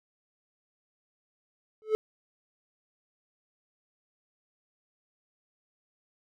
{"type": "tone with exponential growth", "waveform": "triangle", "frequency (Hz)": 433.6, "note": "A4", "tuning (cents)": -25, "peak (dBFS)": -16, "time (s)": [1.82, 1.95], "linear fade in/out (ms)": 0, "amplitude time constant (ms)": 28, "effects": []}